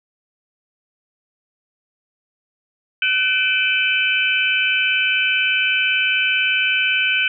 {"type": "tone cluster", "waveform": "sine", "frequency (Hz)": [1516, 2351, 2589, 3029], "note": ["F#6", "D7", "E7", "F#7"], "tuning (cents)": [42, 1, -32, 40], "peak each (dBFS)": -21, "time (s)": [3.02, 7.28], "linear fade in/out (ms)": 2, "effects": []}